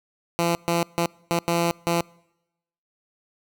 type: tone bursts at uneven times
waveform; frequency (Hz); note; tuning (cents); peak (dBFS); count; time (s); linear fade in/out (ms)
10% pulse; 170; F3; -46; -12; 6; 0.39-0.55 / 0.68-0.83 / 0.98-1.06 / 1.31-1.39 / 1.48-1.71 / 1.87-2.01; 0
effects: noise-tail reverb RT60 0.9 s tail -26 dB re dry